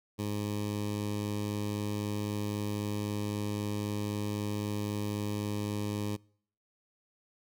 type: tone with notch filter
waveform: 15% pulse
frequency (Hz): 103.83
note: G#2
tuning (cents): 0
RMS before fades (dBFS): -34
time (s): 0.18-6.17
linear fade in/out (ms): 20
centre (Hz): 1500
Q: 1.2
effects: noise-tail reverb RT60 0.6 s tail -26 dB re dry